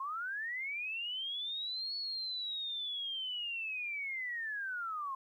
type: linear two-way sweep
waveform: sine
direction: up then down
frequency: 1046.5 to 4414 to 1046.5 Hz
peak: -36 dBFS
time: 0-5.15 s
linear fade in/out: 5 ms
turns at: 1.96 s
effects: 12-bit